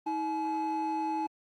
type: tone pair together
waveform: triangle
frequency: 319.5 / 853 Hz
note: D#4 / G#5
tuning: +46 / +46 cents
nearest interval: octave + perfect fourth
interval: 1700 cents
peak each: -31 / -28 dBFS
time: 0.06-1.27 s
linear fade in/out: 10 ms
effects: tanh soft clip ceiling -22 dBFS + Opus 24 kbps

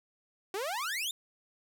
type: exponential sweep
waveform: sawtooth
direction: up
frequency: 366.5 to 3729 Hz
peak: -29 dBFS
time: 0.54-1.11 s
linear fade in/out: 2 ms
effects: none

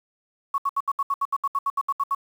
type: tone bursts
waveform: sine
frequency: 1110 Hz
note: C#6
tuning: 2 cents sharp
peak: -20 dBFS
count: 15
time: 0.54-2.149 s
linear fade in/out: 5 ms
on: 41 ms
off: 71 ms
effects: 8-bit

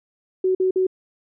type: tone bursts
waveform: sine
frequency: 373.7 Hz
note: F#4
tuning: 17 cents sharp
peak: -16 dBFS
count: 3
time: 0.44-0.868 s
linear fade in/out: 5 ms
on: 110 ms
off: 49 ms
effects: none

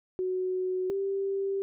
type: tone pair in turn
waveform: sine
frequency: 370 / 392 Hz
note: F#4 / G4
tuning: 0 / 0 cents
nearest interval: minor second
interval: 100 cents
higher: second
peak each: -27 dBFS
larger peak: neither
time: 0.19-0.9 / 0.9-1.62 s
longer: second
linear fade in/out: 0 ms
effects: none

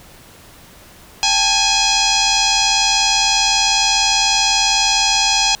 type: tone with frequency modulation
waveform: sine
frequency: 873 Hz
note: A5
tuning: 14 cents flat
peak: -12 dBFS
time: 1.23-5.55 s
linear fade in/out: 0 ms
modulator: 833 Hz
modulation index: 6.8
effects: pink hiss -43 dBFS RMS until 5.6 s

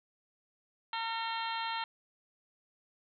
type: harmonic tone with a mistuned harmonic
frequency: 455.5 Hz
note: A#4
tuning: 40 cents flat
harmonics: 2 / 3 / 4 / 5 / 6 / 7 / 8 / 9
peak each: -36 / -41 / -44 / -46 / -45 / -43 / -48 / -45 dBFS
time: 0.93-1.84 s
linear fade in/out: 2 ms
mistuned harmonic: 5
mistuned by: -55 cents
effects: none

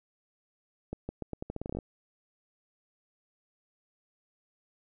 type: accelerating click train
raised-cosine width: 2 ms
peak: -22 dBFS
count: 14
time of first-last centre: 0.93-1.788 s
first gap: 160 ms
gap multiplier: 0.83
effects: none

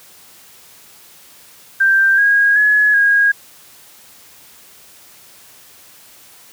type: tone with pitch steps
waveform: sine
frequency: 1576 / 1638 / 1693 / 1637 Hz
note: G6 / G#6 / G#6 / G#6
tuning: +9 / -24 / +33 / -25 cents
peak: -9 dBFS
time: 1.8-3.32 s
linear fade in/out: 10 ms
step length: 380 ms
effects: white hiss -44 dBFS RMS until 6.52 s + high-pass 60 Hz 12 dB/octave

